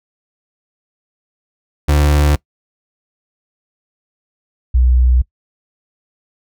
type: tone pair in turn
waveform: 35% pulse / sine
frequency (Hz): 73.42 / 62.1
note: D2 / B1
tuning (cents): 0 / +10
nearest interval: minor third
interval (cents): 290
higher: first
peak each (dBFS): -8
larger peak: neither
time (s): 1.88-2.36 / 4.74-5.22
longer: neither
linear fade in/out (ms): 10
effects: noise-tail reverb RT60 0.1 s tail -22 dB re dry